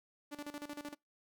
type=tone with tremolo; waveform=sawtooth; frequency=292 Hz; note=D4; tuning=10 cents flat; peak=-37 dBFS; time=0.31-0.95 s; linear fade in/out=20 ms; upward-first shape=square; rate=13 Hz; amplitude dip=80%; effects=noise-tail reverb RT60 0.2 s tail -26 dB re dry